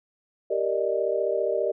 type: chord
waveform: sine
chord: Eb major seventh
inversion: first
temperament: equal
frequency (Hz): 392 / 466.2 / 587.3 / 622.3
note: G4 / Bb4 / D5 / Eb5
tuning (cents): 0 / 0 / 0 / 0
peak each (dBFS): -28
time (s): 0.5-1.72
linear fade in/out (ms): 10
effects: none